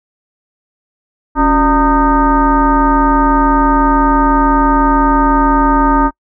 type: tone with frequency modulation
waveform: sine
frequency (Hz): 596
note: D5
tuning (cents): +25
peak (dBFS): -7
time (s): 1.35-6.11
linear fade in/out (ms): 50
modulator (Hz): 318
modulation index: 2.1
effects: noise-tail reverb RT60 0.1 s tail -26 dB re dry